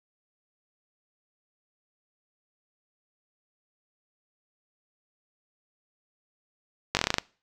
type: slowing click train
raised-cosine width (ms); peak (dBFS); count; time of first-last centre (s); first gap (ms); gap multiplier
0.2; -5; 9; 6.95-7.184; 19; 1.12
effects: noise-tail reverb RT60 0.4 s tail -24 dB re dry